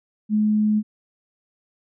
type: tone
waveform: sine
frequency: 212.7 Hz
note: G#3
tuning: 42 cents sharp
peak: -16 dBFS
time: 0.29-0.83 s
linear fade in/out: 50 ms
effects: none